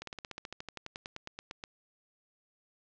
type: slowing click train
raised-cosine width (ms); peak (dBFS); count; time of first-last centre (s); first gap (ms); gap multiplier
0.2; -23; 20; 0.02-1.639; 53; 1.05
effects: low-pass 6000 Hz 12 dB/octave